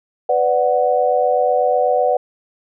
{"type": "chord", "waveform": "sine", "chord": "B minor", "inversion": "none", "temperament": "equal with one note detuned", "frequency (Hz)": [499.3, 587.3, 740], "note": ["B4", "D5", "F#5"], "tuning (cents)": [19, 0, 0], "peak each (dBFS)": [-17, -18, -17], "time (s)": [0.29, 2.17], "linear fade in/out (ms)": 5, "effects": []}